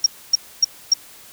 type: tone bursts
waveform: sine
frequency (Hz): 5588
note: F8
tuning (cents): 0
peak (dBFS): -9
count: 4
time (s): 0.04-0.938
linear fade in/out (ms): 5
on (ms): 22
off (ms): 270
effects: white hiss -44 dBFS RMS until 1.32 s